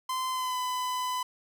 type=tone with pitch glide; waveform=45% pulse; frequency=1032 to 1004.4 Hz; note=C6 to B5; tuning=-24 to +29 cents; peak=-29 dBFS; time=0.09-1.23 s; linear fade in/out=5 ms; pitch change=-47 cents; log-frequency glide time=0.3-0.57 s; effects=none